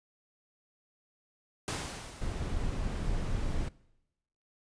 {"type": "noise with exponential decay", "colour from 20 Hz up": "pink", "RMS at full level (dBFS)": -34, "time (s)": [1.68, 3.02], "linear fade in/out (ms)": 0, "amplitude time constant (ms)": 290}
{"type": "noise", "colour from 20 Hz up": "brown", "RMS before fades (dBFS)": -32, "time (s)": [2.21, 3.69], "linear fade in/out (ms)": 10}
{"effects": ["noise-tail reverb RT60 0.9 s tail -22 dB re dry", "resampled to 22050 Hz"]}